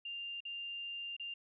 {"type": "tone with dropouts", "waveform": "sine", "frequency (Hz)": 2794, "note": "F7", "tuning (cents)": 0, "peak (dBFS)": -40, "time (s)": [0.05, 1.34], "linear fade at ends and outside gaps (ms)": 5, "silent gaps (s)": [[0.405, 0.451], [1.166, 1.197]], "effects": []}